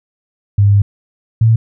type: tone pair in turn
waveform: sine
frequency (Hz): 101.2 / 112.9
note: G#2 / A2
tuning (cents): -44 / +45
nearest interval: major second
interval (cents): 189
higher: second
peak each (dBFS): -6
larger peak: neither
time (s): 0.58-0.82 / 1.41-1.56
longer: first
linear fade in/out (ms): 5
effects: none